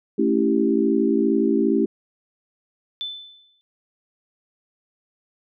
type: chord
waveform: sine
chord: A dominant seventh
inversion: none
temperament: equal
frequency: 220 / 277.2 / 329.6 / 392 Hz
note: A3 / C#4 / E4 / G4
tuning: 0 / 0 / 0 / 0 cents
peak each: -22 dBFS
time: 0.18-1.86 s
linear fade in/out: 10 ms
type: tone with exponential decay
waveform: sine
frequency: 3518 Hz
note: A7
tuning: 1 cent flat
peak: -24 dBFS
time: 3.01-3.61 s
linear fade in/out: 0 ms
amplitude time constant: 130 ms
effects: none